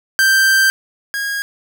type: tone pair in turn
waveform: 45% pulse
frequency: 1568 / 1636.3 Hz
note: G6 / G#6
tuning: 0 / -26 cents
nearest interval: minor second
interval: 74 cents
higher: second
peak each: -10 / -19 dBFS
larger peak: first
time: 0.19-0.7 / 1.14-1.42 s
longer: first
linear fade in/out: 0 ms
effects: none